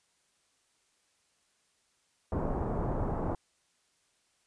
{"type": "low-pass noise", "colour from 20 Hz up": "pink", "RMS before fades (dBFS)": -32, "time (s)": [2.32, 3.35], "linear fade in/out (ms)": 2, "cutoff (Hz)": 1000, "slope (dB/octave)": 24, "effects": ["white hiss -72 dBFS RMS until 4.46 s", "resampled to 22050 Hz"]}